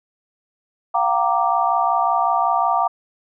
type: chord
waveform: sine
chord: G minor seventh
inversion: third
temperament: equal with one note detuned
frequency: 698.5 / 763.9 / 932.3 / 1174.7 Hz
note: F5 / G5 / Bb5 / D6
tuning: 0 / -45 / 0 / 0 cents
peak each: -21 dBFS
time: 0.94-2.88 s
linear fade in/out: 10 ms
effects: none